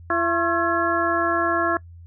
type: harmonic tone with a mistuned harmonic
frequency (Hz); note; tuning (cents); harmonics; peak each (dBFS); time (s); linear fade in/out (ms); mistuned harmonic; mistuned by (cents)
337.4; E4; +40; 1 / 2 / 3 / 4 / 5; -25 / -25 / -25 / -25 / -25; 0.1-1.77; 2; 3; +110
effects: noise-tail reverb RT60 0.1 s tail -22 dB re dry + added 85 Hz sine -40 dBFS peak until 2.06 s